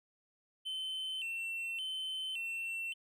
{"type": "tone with vibrato", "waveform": "triangle", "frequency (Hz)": 2878, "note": "F#7", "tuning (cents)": -49, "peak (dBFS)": -35, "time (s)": [0.65, 2.94], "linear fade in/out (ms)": 20, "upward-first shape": "square", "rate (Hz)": 0.88, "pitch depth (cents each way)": 110, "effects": []}